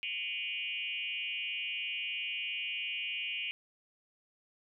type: tone with frequency modulation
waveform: sine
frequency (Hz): 2637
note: E7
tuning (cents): 0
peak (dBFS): -34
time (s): 0.03-3.51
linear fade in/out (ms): 0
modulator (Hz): 189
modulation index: 2
effects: none